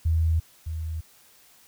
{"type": "tone pair in turn", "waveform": "sine", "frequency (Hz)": [81, 80.21], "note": ["E2", "E2"], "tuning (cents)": [-30, -47], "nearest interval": "unison", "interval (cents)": 17, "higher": "first", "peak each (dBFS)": [-19, -28], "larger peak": "first", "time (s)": [[0.05, 0.4], [0.66, 1.01]], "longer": "neither", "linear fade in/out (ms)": 10, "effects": ["white hiss -56 dBFS RMS until 1.67 s"]}